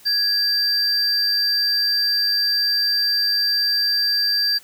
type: tone pair together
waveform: triangle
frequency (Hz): 1661.2 / 4699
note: G#6 / D8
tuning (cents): 0 / 0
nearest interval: octave + tritone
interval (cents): 1800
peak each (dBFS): -26 / -16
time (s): 0.05-4.59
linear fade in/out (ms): 20
effects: white hiss -48 dBFS RMS until 4.63 s